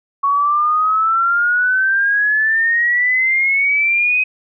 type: exponential sweep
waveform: sine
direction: up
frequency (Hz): 1110 to 2529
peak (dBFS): -12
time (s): 0.23-4.24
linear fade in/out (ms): 10
effects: none